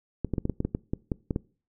clicks, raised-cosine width 3 ms, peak -14 dBFS, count 12, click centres 0.247 / 0.337 / 0.382 / 0.454 / 0.497 / 0.604 / 0.65 / 0.749 / 0.935 / 1.118 / 1.308 / 1.361 s, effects noise-tail reverb RT60 0.4 s tail -23 dB re dry

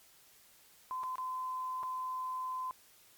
sine tone with dropouts, 1025 Hz, C6, 36 cents flat, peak -35 dBFS, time 0.91-2.71 s, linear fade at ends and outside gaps 0 ms, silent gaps 1.033-1.037 / 1.156-1.182 / 1.83-1.834 s, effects white hiss -62 dBFS RMS until 3.17 s + MP3 96 kbps

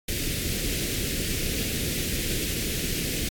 pink band-stop noise, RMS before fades -28 dBFS, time 0.08-3.29 s, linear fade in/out 5 ms, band 460 to 2000 Hz, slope 24 dB/octave, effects AAC 64 kbps

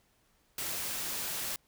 white noise, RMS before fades -36 dBFS, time 0.58-1.56 s, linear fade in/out 2 ms, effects pink hiss -70 dBFS RMS until 1.67 s

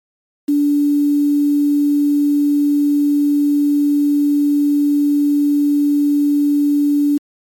sine tone with quantisation, 290 Hz, D4, 22 cents flat, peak -11 dBFS, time 0.48-7.18 s, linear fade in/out 10 ms, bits 6, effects MP3 96 kbps

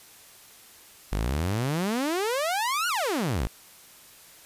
sawtooth exponential two-way sweep, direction up then down, 46 to 1480 to 48.73 Hz, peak -21 dBFS, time 1.12-3.47 s, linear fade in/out 0 ms, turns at 2.88 s, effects white hiss -51 dBFS RMS until 4.45 s + resampled to 32000 Hz

